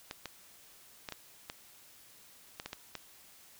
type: clicks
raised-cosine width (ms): 0.2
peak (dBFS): -22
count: 9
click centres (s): 0.111 / 0.257 / 1.088 / 1.123 / 1.499 / 2.599 / 2.66 / 2.731 / 2.953
effects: white hiss -58 dBFS RMS until 3.59 s